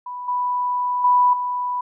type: tone with level steps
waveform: sine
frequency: 987.8 Hz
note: B5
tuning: in tune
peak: -28 / -19 / -12 / -21 dBFS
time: 0.06-1.81 s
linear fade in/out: 5 ms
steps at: 0.28 / 1.04 / 1.33 s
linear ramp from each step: 5 ms
effects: none